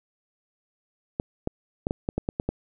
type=clicks; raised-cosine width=2 ms; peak=-12 dBFS; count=9; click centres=1.199 / 1.474 / 1.869 / 1.909 / 2.089 / 2.18 / 2.289 / 2.399 / 2.49 s; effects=none